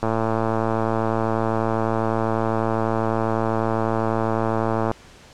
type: click train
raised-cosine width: 1 ms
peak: -8 dBFS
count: 548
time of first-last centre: 0.03-4.914 s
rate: 112 Hz
effects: pink hiss -47 dBFS RMS until 5.33 s + low-pass 7000 Hz 12 dB/octave